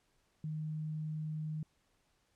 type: tone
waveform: sine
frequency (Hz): 154.9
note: D#3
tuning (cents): -7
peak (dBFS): -36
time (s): 0.44-1.63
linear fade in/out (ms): 2
effects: pink hiss -75 dBFS RMS until 2.35 s + low-pass 10000 Hz 12 dB/octave